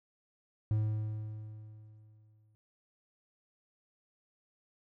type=tone with exponential decay; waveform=triangle; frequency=107.7 Hz; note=A2; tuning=37 cents flat; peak=-24 dBFS; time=0.71-2.55 s; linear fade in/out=0 ms; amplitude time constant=400 ms; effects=none